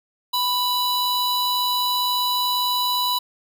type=tone pair together; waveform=square; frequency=987.8 / 3951 Hz; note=B5 / B7; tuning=0 / 0 cents; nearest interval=2 octaves; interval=2400 cents; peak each=-23 dBFS; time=0.33-3.19 s; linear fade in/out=10 ms; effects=none